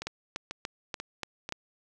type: two click trains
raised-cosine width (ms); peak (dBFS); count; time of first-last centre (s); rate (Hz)
0.2; -19 / -16; 4 / 6; 0.02-1.491 / 0.07-1.523; 2.04 / 3.44
effects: none